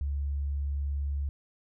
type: tone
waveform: sine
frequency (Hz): 70.7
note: C#2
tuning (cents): +35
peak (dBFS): -28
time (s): 0.01-1.29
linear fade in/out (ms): 0
effects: none